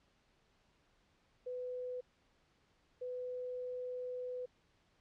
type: tone bursts at uneven times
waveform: sine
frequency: 499.9 Hz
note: B4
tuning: 21 cents sharp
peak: -39 dBFS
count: 2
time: 1.46-2.01 / 3.01-4.46 s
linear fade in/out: 10 ms
effects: pink hiss -73 dBFS RMS until 5 s + low-pass 5000 Hz 12 dB/octave